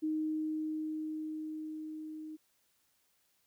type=tone with level ramp; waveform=sine; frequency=311.1 Hz; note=D#4; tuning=in tune; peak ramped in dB=-30 to -42 dBFS; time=0.02-2.37 s; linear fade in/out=20 ms; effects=white hiss -74 dBFS RMS until 3.46 s